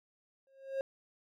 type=tone with exponential growth; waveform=triangle; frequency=539 Hz; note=C#5; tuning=49 cents flat; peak=-27 dBFS; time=0.47-0.81 s; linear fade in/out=1 ms; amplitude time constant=73 ms; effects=none